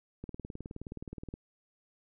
click train, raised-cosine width 3 ms, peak -28 dBFS, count 22, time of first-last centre 0.24-1.339 s, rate 19.1 Hz, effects none

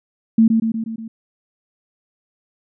sine tone with echo, 224.5 Hz, A3, 35 cents sharp, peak -8 dBFS, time 0.38-0.48 s, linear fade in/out 5 ms, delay 120 ms, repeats 5, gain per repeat -4 dB, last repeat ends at 1.08 s, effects none

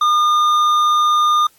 sine tone with hard clipping, 1213 Hz, D#6, 44 cents flat, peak -13 dBFS, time 0.01-1.47 s, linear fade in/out 5 ms, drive 7 dB, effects white hiss -54 dBFS RMS until 1.58 s + AAC 64 kbps

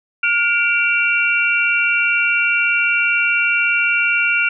sine tone cluster, 1423 / 2328 / 2741 Hz, F6 / D7 / F7, +32 / -16 / -33 cents, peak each -18 dBFS, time 0.23-4.49 s, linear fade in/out 5 ms, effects none

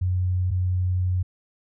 sine tone pair in turn, 91.2 / 91.2 Hz, F#2 / F#2, -24 / -24 cents, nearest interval unison, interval 0 cents, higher neither, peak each -20 dBFS, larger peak neither, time 0.01-0.51 / 0.51-1.23 s, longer second, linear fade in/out 10 ms, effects none

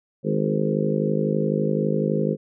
harmonic tone with a mistuned harmonic, 51.91 Hz, G#1, in tune, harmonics 3 / 4 / 5 / 6 / 7 / 8 / 9 / 10, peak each -25 / -25 / -32 / -32 / -29 / -28 / -30 / -29 dBFS, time 0.23-2.37 s, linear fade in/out 50 ms, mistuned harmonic 9, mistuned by -20 cents, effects none

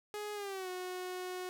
sawtooth tone with pitch glide, 417.6 to 365.6 Hz, G#4 to F#4, +10 to -21 cents, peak -35 dBFS, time 0.14-1.49 s, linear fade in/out 0 ms, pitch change -231 cents, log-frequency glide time 0.34-0.69 s, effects none

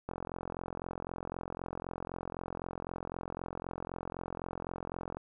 click train, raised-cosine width 1 ms, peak -24 dBFS, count 224, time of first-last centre 0.09-5.17 s, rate 43.9 Hz, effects none

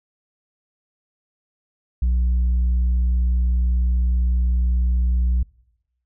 sine tone, 61 Hz, B1, 21 cents flat, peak -13 dBFS, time 2.02-5.43 s, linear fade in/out 5 ms, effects noise-tail reverb RT60 0.9 s tail -26 dB re dry + tanh soft clip ceiling -15 dBFS

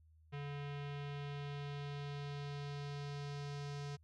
square tone with low-pass filter sweep, 143.5 Hz, D3, 40 cents flat, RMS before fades -44 dBFS, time 0.32-3.97 s, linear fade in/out 20 ms, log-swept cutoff 2800 to 5600 Hz, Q 1.8, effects added 79 Hz sine -63 dBFS peak until 4.03 s

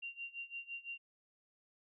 sine tone with tremolo, 2767 Hz, F7, 17 cents flat, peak -40 dBFS, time 0.02-0.98 s, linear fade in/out 10 ms, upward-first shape sine, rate 5.9 Hz, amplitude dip 90%, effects none

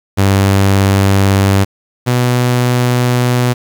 sawtooth tone pair in turn, 98 / 123.47 Hz, G2 / B2, 0 / 0 cents, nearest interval major third, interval 400 cents, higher second, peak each -4 / -6 dBFS, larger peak first, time 0.17-1.65 / 2.06-3.54 s, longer neither, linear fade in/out 20 ms, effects 7-bit

